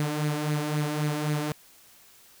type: tone with flanger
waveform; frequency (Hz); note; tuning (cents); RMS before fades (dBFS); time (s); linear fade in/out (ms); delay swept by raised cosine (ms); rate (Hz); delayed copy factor
sawtooth; 150; D3; +37; -28; 0-1.52; 0; 0.45 to 3.25; 3.8; +0.55
effects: white hiss -55 dBFS RMS until 2.4 s